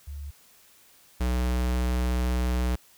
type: tone pair in turn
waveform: sine / square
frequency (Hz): 71.8 / 61.81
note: D2 / B1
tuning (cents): -39 / +2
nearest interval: minor third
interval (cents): 259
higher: first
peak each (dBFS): -34 / -24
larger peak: second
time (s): 0.07-0.31 / 1.2-2.76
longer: second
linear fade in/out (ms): 10
effects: white hiss -57 dBFS RMS until 2.97 s